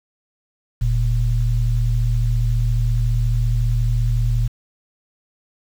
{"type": "tone pair together", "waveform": "sine", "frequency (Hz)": [42.64, 117.1], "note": ["F1", "A#2"], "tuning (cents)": [-41, 8], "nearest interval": "octave + perfect fourth", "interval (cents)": 1749, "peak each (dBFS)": -18, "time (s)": [0.81, 4.48], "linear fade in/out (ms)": 10, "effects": ["7-bit"]}